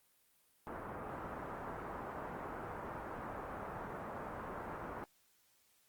white low-pass noise, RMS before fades -45 dBFS, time 0.67-5.04 s, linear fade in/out 0 ms, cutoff 1300 Hz, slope 24 dB/octave, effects white hiss -72 dBFS RMS until 5.88 s + Opus 32 kbps

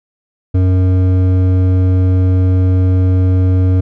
triangle tone with hard clipping, 92.5 Hz, F#2, in tune, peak -10 dBFS, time 0.54-3.81 s, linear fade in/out 10 ms, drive 14 dB, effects none

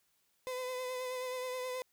35% pulse tone with vibrato, 507 Hz, B4, 45 cents sharp, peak -35 dBFS, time 0.47-1.82 s, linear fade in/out 0 ms, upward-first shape triangle, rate 9.4 Hz, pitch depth 30 cents each way, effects white hiss -75 dBFS RMS until 1.92 s

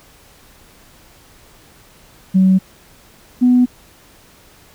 sine tone pair in turn, 188.4 / 248.2 Hz, F#3 / B3, +32 / +9 cents, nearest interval perfect fourth, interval 477 cents, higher second, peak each -7 dBFS, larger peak neither, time 2.34-2.59 / 3.41-3.66 s, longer neither, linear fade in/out 20 ms, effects tanh soft clip ceiling -3 dBFS + pink hiss -47 dBFS RMS until 4.74 s

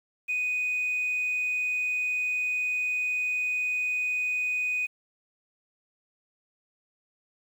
sine tone, 2489 Hz, D#7, in tune, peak -24 dBFS, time 0.28-4.87 s, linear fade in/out 20 ms, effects tanh soft clip ceiling -22 dBFS + 9-bit

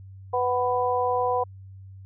harmonic tone, 248.5 Hz, B3, 11 cents sharp, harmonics 2 / 3 / 4, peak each -25 / -26 / -26 dBFS, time 0.33-1.44 s, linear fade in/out 10 ms, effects added 96 Hz sine -41 dBFS peak until 2.05 s

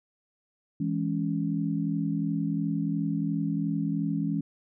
sine chord, C# minor, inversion first, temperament equal with one note detuned, 164.81 / 207.7 / 278.8 Hz, E3 / G#3 / C#4, 0 / 0 / +10 cents, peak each -29 / -31 / -30 dBFS, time 0.8-4.41 s, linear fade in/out 5 ms, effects none

